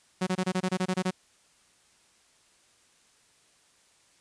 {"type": "tone bursts", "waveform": "sawtooth", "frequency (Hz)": 185, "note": "F#3", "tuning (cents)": 0, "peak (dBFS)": -21, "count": 11, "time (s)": [0.21, 1.109], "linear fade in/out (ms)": 10, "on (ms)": 59, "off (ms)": 25, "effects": ["white hiss -63 dBFS RMS until 4.2 s", "resampled to 22050 Hz"]}